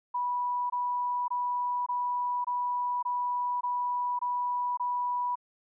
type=tone bursts; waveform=sine; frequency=981 Hz; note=B5; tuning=12 cents flat; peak=-27 dBFS; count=9; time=0.14-5.356 s; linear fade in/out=10 ms; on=560 ms; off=22 ms; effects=none